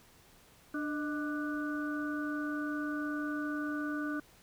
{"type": "harmonic tone with a mistuned harmonic", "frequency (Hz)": 296.2, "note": "D4", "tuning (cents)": 15, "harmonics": [1, 2, 4, 5], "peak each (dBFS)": [-34, -46, -44, -40], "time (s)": [0.74, 4.2], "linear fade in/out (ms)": 5, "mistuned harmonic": 2, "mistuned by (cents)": 70, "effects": ["pink hiss -61 dBFS RMS until 4.42 s"]}